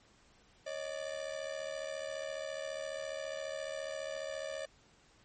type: ring-modulated tone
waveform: 45% pulse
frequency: 588 Hz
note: D5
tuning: 2 cents sharp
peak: -35 dBFS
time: 0.66-4.66 s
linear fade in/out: 10 ms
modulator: 37.3 Hz
effects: pink hiss -65 dBFS RMS until 5.24 s + MP3 32 kbps